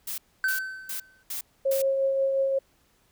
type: noise bursts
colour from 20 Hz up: blue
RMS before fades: -33 dBFS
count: 5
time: 0.07-1.82 s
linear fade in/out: 5 ms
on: 110 ms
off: 300 ms
type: tone with exponential decay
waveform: triangle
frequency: 1534 Hz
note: G6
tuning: 38 cents flat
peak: -19 dBFS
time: 0.44-1.23 s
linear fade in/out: 1 ms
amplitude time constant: 170 ms
type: tone with tremolo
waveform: sine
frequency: 541 Hz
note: C#5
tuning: 42 cents flat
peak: -20 dBFS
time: 1.65-2.59 s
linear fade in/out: 10 ms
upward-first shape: triangle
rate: 5.6 Hz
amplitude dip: 35%
effects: pink hiss -65 dBFS RMS until 3.11 s